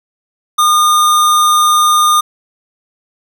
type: tone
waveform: square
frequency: 1217 Hz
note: D#6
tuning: 39 cents flat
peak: -8 dBFS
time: 0.58-2.21 s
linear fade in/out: 10 ms
effects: 8-bit